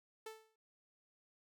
sawtooth tone with exponential decay, 440 Hz, A4, in tune, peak -40 dBFS, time 0.26-0.56 s, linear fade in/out 5 ms, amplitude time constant 64 ms, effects none

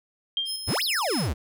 sine tone with exponential decay, 3190 Hz, G7, 30 cents sharp, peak -21 dBFS, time 0.37-0.77 s, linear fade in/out 1 ms, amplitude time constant 86 ms
sawtooth tone with tremolo, 5160 Hz, E8, 38 cents flat, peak -26 dBFS, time 0.45-1.29 s, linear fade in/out 50 ms, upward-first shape square, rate 4.6 Hz, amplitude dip 45%
square exponential two-way sweep, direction up then down, 58.27 to 5300 to 58.27 Hz, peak -25 dBFS, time 0.67-1.34 s, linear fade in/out 20 ms, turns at 0.83 s
effects none

